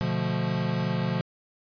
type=chord; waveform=square; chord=B half-diminished seventh; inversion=none; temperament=equal; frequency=123.47 / 146.83 / 174.61 / 220 Hz; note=B2 / D3 / F3 / A3; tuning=0 / 0 / 0 / 0 cents; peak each=-31 / -33 / -29 / -35 dBFS; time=0.01-1.21 s; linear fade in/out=0 ms; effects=resampled to 11025 Hz